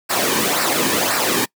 pink noise with flanger, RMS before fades -18 dBFS, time 0.09-1.46 s, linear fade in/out 20 ms, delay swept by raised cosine 0.3 to 1.5 ms, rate 1.9 Hz, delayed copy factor -0.6, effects noise-tail reverb RT60 0.1 s tail -24 dB re dry + high-pass 200 Hz 12 dB/octave

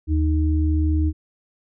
sine tone pair together, 77.5 / 310 Hz, D#2 / D#4, -6 / -6 cents, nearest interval 2 octaves, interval 2400 cents, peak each -17 / -24 dBFS, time 0.07-1.13 s, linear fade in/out 50 ms, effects none

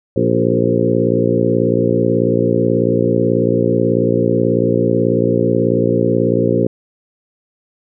harmonic tone with a mistuned harmonic, 58.27 Hz, A#1, in tune, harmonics 2 / 3 / 4 / 5 / 6 / 7 / 8 / 9, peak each -20 / -20 / -20 / -20 / -20 / -20 / -20 / -20 dBFS, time 0.16-6.67 s, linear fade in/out 5 ms, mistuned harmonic 7, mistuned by -27 cents, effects none

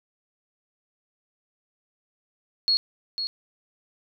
sine tone with echo, 4322 Hz, C#8, 45 cents flat, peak -18 dBFS, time 2.68-2.77 s, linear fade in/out 0 ms, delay 500 ms, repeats 1, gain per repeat -8 dB, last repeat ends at 3.27 s, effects none

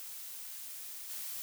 blue noise with level steps, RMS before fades -45 / -41 dBFS, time 0-1.42 s, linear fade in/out 0 ms, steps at 1.09 s, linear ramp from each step 20 ms, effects none

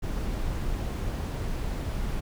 brown noise, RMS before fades -30 dBFS, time 0.02-2.21 s, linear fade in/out 20 ms, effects none

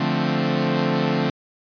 sawtooth chord, D minor seventh, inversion none, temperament equal, 146.83 / 174.61 / 220 / 261.6 Hz, D3 / F3 / A3 / C4, 0 / 0 / 0 / 0 cents, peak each -21 dBFS, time 0-1.3 s, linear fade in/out 5 ms, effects resampled to 11025 Hz

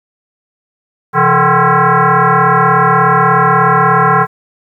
sine tone with frequency modulation, 132.2 Hz, C3, 18 cents sharp, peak -6 dBFS, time 1.13-4.27 s, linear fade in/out 50 ms, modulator 301 Hz, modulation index 4.8, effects 8-bit

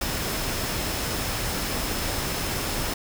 sine tone in noise, 5230 Hz, E8, 15 cents flat, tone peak -39 dBFS, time 0.01-2.94 s, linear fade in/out 5 ms, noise pink, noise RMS -28 dBFS, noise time 0.01-2.94 s, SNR -14 dB, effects none

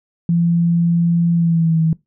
sine tone with pitch glide, 170 to 161.11 Hz, F3 to E3, -46 to -39 cents, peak -12 dBFS, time 0.29-1.93 s, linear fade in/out 2 ms, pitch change -93 cents, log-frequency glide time 1.34-1.81 s, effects noise-tail reverb RT60 0.2 s tail -22 dB re dry

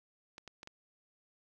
clicks, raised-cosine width 0.2 ms, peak -30 dBFS, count 4, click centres 0.381 / 0.477 / 0.631 / 0.674 s, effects none

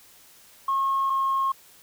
sine tone pair in turn, 1084 / 1078.9 Hz, C#6 / C#6, -39 / -47 cents, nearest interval unison, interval 8 cents, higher first, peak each -20 dBFS, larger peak neither, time 0.68-1.1 / 1.1-1.52 s, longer neither, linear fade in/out 5 ms, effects tanh soft clip ceiling -17 dBFS + white hiss -53 dBFS RMS until 1.82 s

